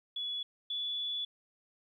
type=tone pair in turn; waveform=sine; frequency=3403 / 3435 Hz; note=G#7 / A7; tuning=+41 / -42 cents; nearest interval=unison; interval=17 cents; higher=second; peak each=-34 / -33 dBFS; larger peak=second; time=0.16-0.43 / 0.7-1.25 s; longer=second; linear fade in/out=5 ms; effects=12-bit